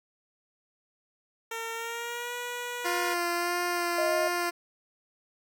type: tone with pitch glide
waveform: 10% pulse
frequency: 455.8 to 485.7 Hz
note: A#4 to B4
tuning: -39 to -29 cents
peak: -25 dBFS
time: 1.51-3.14 s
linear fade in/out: 5 ms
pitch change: +110 cents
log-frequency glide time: 1.73-2.34 s
type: tone with vibrato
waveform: 10% pulse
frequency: 349.2 Hz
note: F4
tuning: in tune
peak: -19 dBFS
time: 2.84-4.51 s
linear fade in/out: 20 ms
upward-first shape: sine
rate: 1.6 Hz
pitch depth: 17 cents each way
type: tone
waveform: sine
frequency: 631 Hz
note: D#5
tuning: 24 cents sharp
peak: -26 dBFS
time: 3.98-4.28 s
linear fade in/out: 5 ms
effects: none